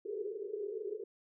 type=band-pass noise; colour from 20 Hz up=white; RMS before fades=-40 dBFS; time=0.05-1.04 s; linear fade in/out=5 ms; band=390 to 440 Hz; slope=96 dB/octave; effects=none